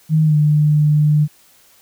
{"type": "tone with pitch glide", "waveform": "sine", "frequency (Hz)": [156.7, 150.14], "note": ["D#3", "D3"], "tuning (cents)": [13, 39], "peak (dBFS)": -10, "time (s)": [0.09, 1.28], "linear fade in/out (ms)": 50, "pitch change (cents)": -74, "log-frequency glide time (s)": [0.24, 0.36], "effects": ["white hiss -51 dBFS RMS until 1.81 s"]}